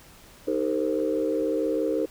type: chord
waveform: sine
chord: C minor seventh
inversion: first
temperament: equal with one note detuned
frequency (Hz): 311.1 / 392 / 457.4 / 523.3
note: Eb4 / G4 / Bb4 / C5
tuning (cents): 0 / 0 / -33 / 0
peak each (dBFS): -27 / -30 / -27 / -28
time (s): 0.47-2.06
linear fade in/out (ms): 10
effects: tanh soft clip ceiling -14 dBFS + pink hiss -51 dBFS RMS until 2.1 s